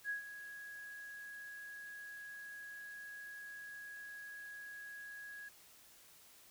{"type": "tone with ADSR envelope", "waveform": "sine", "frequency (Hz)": 1661.2, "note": "G#6", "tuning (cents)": 0, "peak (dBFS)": -35, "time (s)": [0.04, 5.49], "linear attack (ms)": 56, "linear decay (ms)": 120, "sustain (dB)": -12, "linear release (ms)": 9, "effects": ["white hiss -62 dBFS RMS until 6.5 s"]}